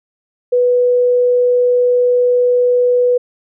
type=tone; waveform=sine; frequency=492.5 Hz; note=B4; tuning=5 cents flat; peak=-9 dBFS; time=0.52-3.18 s; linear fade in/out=10 ms; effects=none